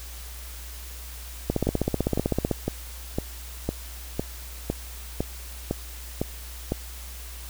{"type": "two click trains", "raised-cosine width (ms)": 2, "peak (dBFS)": [-9, -11], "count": [17, 11], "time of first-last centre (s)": [[1.5, 2.513], [1.67, 6.721]], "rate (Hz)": [15.8, 1.98], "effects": ["added 60 Hz sine -38 dBFS peak until 7.49 s", "white hiss -43 dBFS RMS until 7.49 s"]}